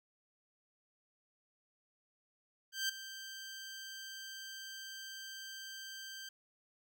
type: tone with ADSR envelope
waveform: 15% pulse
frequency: 1568 Hz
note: G6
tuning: in tune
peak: -25 dBFS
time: 2.72-6.29 s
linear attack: 170 ms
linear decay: 9 ms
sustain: -14 dB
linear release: 4 ms
effects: none